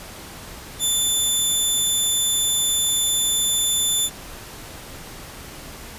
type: tone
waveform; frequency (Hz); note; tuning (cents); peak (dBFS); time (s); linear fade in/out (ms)
15% pulse; 3520; A7; 0; -11; 0.79-4.1; 50
effects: pink hiss -38 dBFS RMS until 5.98 s + resampled to 32000 Hz